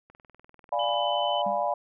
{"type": "click train", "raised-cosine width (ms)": 0.5, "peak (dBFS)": -37, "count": 18, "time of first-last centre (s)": [0.1, 0.937], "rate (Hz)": 20.3}
{"type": "chord", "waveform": "sine", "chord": "D diminished seventh", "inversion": "none", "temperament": "equal", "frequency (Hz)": [587.3, 698.5, 830.6, 987.8], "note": ["D5", "F5", "Ab5", "Cb6"], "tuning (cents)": [0, 0, 0, 0], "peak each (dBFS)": [-29, -29, -30, -31], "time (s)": [0.72, 1.74], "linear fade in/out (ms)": 5}
{"type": "tone", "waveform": "sine", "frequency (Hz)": 3022, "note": "F#7", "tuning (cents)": 36, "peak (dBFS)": -31, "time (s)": [0.79, 1.42], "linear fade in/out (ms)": 5}
{"type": "tone with exponential decay", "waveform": "triangle", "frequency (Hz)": 200, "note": "G3", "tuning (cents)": 35, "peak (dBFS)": -30, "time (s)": [1.46, 1.73], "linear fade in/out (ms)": 5, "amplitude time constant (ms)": 58}
{"effects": []}